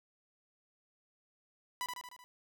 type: tone with echo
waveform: sawtooth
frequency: 990 Hz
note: B5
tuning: 4 cents sharp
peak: -31 dBFS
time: 1.81-1.86 s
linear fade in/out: 0 ms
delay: 76 ms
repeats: 5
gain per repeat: -4 dB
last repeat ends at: 2.24 s
effects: none